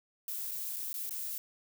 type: noise with dropouts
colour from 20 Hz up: violet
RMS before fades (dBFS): -38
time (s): 0.28-1.38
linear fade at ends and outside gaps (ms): 1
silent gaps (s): 0.511-0.515 / 0.762-0.766 / 0.93-0.941 / 1.094-1.108
effects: none